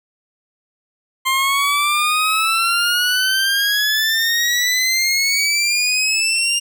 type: exponential sweep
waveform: 20% pulse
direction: up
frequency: 1050 to 2819 Hz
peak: -10 dBFS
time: 1.25-6.6 s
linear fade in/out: 20 ms
effects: none